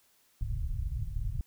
pink low-pass noise, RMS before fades -33 dBFS, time 0.41-1.41 s, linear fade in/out 2 ms, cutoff 130 Hz, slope 48 dB/octave, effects white hiss -67 dBFS RMS until 1.46 s

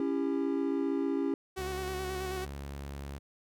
triangle chord, C# diminished, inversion none, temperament just, 277.2 / 332.6 / 399.1 Hz, C#4 / E4 / G4, 0 / +16 / +31 cents, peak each -29 / -32 / -32 dBFS, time 0-1.34 s, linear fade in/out 2 ms
sawtooth tone with vibrato, 373 Hz, F#4, 14 cents sharp, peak -31 dBFS, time 1.56-2.46 s, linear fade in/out 20 ms, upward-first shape square, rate 9.3 Hz, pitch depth 24 cents each way
sawtooth tone, 69.9 Hz, C#2, 15 cents sharp, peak -35 dBFS, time 1.57-3.19 s, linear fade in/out 20 ms
effects none

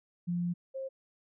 sine tone pair in turn, 174.61 / 533.3 Hz, F3 / C5, 0 / +33 cents, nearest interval octave + perfect fifth, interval 1933 cents, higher second, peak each -29 / -35 dBFS, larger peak first, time 0.27-0.54 / 0.74-0.89 s, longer first, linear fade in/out 20 ms, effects none

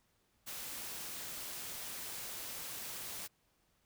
white noise, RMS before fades -44 dBFS, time 0.46-3.28 s, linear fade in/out 20 ms, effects pink hiss -75 dBFS RMS until 3.85 s

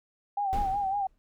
sine tone with vibrato, 791 Hz, G5, 15 cents sharp, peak -26 dBFS, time 0.37-1.07 s, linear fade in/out 5 ms, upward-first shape sine, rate 5.4 Hz, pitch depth 66 cents each way
brown noise with exponential decay, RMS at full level -29 dBFS, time 0.53-1.18 s, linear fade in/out 0 ms, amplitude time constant 140 ms
effects none

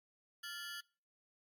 20% pulse ring-modulated tone, 1568 Hz, G6, in tune, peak -36 dBFS, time 0.43-0.81 s, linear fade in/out 10 ms, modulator 172 Hz, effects noise-tail reverb RT60 0.4 s tail -25 dB re dry + Opus 48 kbps

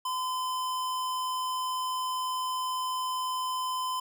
square tone, 1021 Hz, C6, 43 cents flat, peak -30 dBFS, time 0.05-4 s, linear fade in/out 5 ms, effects none

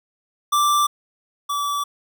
square tone pair in turn, 1174.7 / 1153.2 Hz, D6 / D6, 0 / -32 cents, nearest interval unison, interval 32 cents, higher first, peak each -16 / -22 dBFS, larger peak first, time 0.52-0.87 / 1.49-1.84 s, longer neither, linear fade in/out 10 ms, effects none

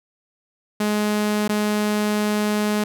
sawtooth tone with dropouts, 210 Hz, G#3, 19 cents sharp, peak -15 dBFS, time 0.8-2.84 s, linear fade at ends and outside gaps 5 ms, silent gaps 1.479-1.492 s, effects none

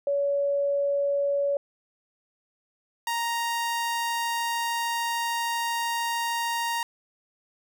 sine / sawtooth tone pair in turn, 565 / 933.1 Hz, C#5 / A#5, +33 / +1 cents, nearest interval major sixth, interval 868 cents, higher second, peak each -22 dBFS, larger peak neither, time 0.07-1.57 / 3.07-6.83 s, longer second, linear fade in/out 2 ms, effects none

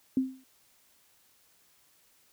sine tone with exponential decay, 261.6 Hz, C4, in tune, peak -20 dBFS, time 0.17-0.44 s, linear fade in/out 2 ms, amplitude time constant 57 ms, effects white hiss -65 dBFS RMS until 2.32 s

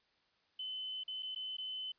sine tone with dropouts, 3037 Hz, F#7, 44 cents sharp, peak -39 dBFS, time 0.59-1.92 s, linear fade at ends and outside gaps 5 ms, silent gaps 1.036-1.079 / 1.225-1.229 / 1.349-1.359 / 1.569-1.582 s, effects white hiss -74 dBFS RMS until 1.98 s + resampled to 11025 Hz

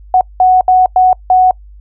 sine tone bursts at uneven times, 740 Hz, F#5, in tune, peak -4 dBFS, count 5, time 0.14-0.21 / 0.4-0.61 / 0.68-0.86 / 0.96-1.13 / 1.3-1.51 s, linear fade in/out 2 ms, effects noise-tail reverb RT60 0.1 s tail -26 dB re dry + added 50 Hz sine -33 dBFS peak until 1.8 s

